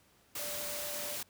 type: tone in noise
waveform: sine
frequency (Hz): 587.3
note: D5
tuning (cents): 0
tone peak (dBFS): -44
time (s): 0.39-1.16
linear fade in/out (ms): 5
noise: white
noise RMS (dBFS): -39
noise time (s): 0.35-1.23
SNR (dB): -8
effects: pink hiss -66 dBFS RMS until 1.29 s + high-pass 60 Hz 12 dB/octave